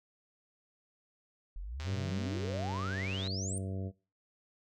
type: exponential sweep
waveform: sine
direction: up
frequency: 38.56 to 9230 Hz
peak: -38 dBFS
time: 1.56-3.58 s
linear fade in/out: 0 ms
type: click train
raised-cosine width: 0.2 ms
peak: -28 dBFS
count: 197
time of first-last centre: 1.8-3.274 s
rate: 133 Hz
type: harmonic tone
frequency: 95.6 Hz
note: G2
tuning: 43 cents flat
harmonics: 1 / 2 / 3 / 4 / 5 / 6 / 7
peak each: -36 / -42 / -46 / -48 / -50 / -52 / -53 dBFS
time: 1.84-3.92 s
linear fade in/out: 50 ms
effects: noise-tail reverb RT60 0.3 s tail -20 dB re dry